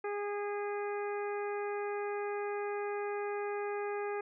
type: harmonic tone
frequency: 410 Hz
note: G#4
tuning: 22 cents flat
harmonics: 1 / 2 / 3 / 4 / 5 / 6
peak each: -35 / -41 / -45 / -47 / -49 / -51 dBFS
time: 0.04-4.21 s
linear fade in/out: 5 ms
effects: none